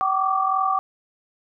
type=tone cluster; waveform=sine; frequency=764 / 1144 / 1187 Hz; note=G5 / D6 / D6; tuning=-45 / -46 / +18 cents; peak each=-23 dBFS; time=0.01-0.79 s; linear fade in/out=0 ms; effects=none